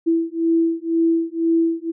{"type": "beating tone pair", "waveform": "sine", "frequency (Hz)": [329.6, 331.6], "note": ["E4", "E4"], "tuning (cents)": [0, 10], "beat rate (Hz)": 2, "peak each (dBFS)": -19, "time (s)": [0.06, 1.92], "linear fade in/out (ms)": 20, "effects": []}